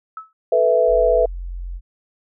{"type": "tone with exponential decay", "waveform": "sine", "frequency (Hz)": 1300, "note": "E6", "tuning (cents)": -24, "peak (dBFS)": -25, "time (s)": [0.17, 0.33], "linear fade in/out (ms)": 2, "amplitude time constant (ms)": 33}
{"type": "chord", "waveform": "sine", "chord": "A suspended second", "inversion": "none", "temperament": "just", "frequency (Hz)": [440, 495, 660], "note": ["A4", "B4", "E5"], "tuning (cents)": [0, 4, 2], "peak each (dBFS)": [-20, -16, -16], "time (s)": [0.52, 1.26], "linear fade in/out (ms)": 5}
{"type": "tone", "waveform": "sine", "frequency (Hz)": 44.12, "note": "F1", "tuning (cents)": 18, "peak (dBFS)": -26, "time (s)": [0.87, 1.81], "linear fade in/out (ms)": 50}
{"effects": []}